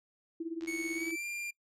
sine tone with tremolo, 329.6 Hz, E4, in tune, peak -32 dBFS, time 0.4-1.16 s, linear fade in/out 5 ms, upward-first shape sine, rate 18 Hz, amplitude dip 80%
click train, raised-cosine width 0.2 ms, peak -34 dBFS, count 40, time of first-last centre 0.61-1.107 s, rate 78.5 Hz
45% pulse tone with pitch glide, 2217 to 2390 Hz, C#7 to D7, 0 to +30 cents, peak -36 dBFS, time 0.67-1.51 s, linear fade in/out 10 ms, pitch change +130 cents, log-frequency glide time 0.94-1.25 s
effects noise-tail reverb RT60 0.1 s tail -22 dB re dry + low-pass 12000 Hz 12 dB/octave

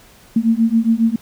sine beating tone pair, 223.5 / 230.8 Hz, A3 / A#3, +27 / -17 cents, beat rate 7.3 Hz, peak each -15 dBFS, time 0.36-1.16 s, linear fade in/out 5 ms, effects pink hiss -47 dBFS RMS until 1.21 s

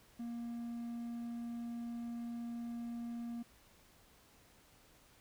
triangle tone, 235.3 Hz, A#3, 16 cents sharp, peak -38 dBFS, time 0.19-3.43 s, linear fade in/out 10 ms, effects pink hiss -65 dBFS RMS until 5.2 s

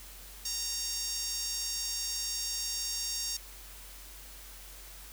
sawtooth tone with high-pass filter, 926 Hz, A#5, 12 cents flat, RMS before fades -35 dBFS, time 0.45-3.37 s, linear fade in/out 5 ms, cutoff 5600 Hz, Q 3.2, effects added 47 Hz sine -50 dBFS peak until 5.12 s + white hiss -50 dBFS RMS until 5.12 s

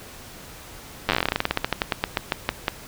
slowing click train, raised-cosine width 0.3 ms, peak -4 dBFS, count 27, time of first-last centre 1.09-2.682 s, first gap 9 ms, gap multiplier 1.13, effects pink hiss -42 dBFS RMS until 2.87 s

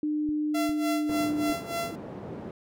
sine tone with pitch glide, 301.5 to 298.9 Hz, D4 to D4, +46 to +31 cents, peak -25 dBFS, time 0.03-1.53 s, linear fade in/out 2 ms, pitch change -15 cents, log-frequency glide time 0.88-1.37 s
click train, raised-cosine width 5 ms, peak -31 dBFS, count 4, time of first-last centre 0.29-1.5 s, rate 2.48 Hz
sawtooth tone with tremolo, 679 Hz, F5, 49 cents flat, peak -24 dBFS, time 0.54-1.96 s, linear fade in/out 10 ms, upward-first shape sine, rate 3.4 Hz, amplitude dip 85%
white band-pass noise, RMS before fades -39 dBFS, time 1.09-2.51 s, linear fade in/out 2 ms, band 120 to 390 Hz, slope 12 dB/octave
effects none

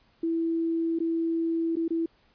sine tone with dropouts, 330 Hz, E4, 2 cents sharp, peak -24 dBFS, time 0.23-2.06 s, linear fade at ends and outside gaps 5 ms, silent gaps 0.989-1.002 / 1.757-1.767 / 1.881-1.905 s, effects pink hiss -64 dBFS RMS until 2.34 s + resampled to 11025 Hz

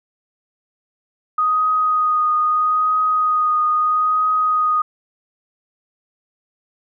sine tone with vibrato, 1244.5 Hz, D#6, in tune, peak -14 dBFS, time 1.38-4.82 s, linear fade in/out 5 ms, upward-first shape triangle, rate 0.77 Hz, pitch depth 18 cents each way, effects none

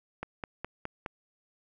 click train, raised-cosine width 0.5 ms, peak -20 dBFS, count 5, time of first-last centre 0.23-1.062 s, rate 4.81 Hz, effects none

